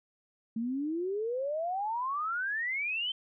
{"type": "exponential sweep", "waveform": "sine", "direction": "up", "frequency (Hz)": [220, 3136], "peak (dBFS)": -30, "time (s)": [0.56, 3.12], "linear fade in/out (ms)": 5, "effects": []}